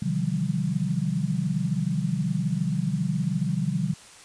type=tone cluster; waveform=sine; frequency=128.1 / 150.8 / 163.1 / 177.8 / 196.6 Hz; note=C3 / D3 / E3 / F3 / G3; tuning=-36 / +46 / -18 / +31 / +5 cents; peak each=-31 / -28 / -33 / -28 / -30 dBFS; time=0.02-3.94 s; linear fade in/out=5 ms; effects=white hiss -48 dBFS RMS until 4.24 s + resampled to 22050 Hz